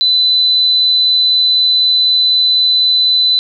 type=tone; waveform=sine; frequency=4008 Hz; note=B7; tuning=25 cents sharp; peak=-8 dBFS; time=0.01-3.39 s; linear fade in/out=0 ms; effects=none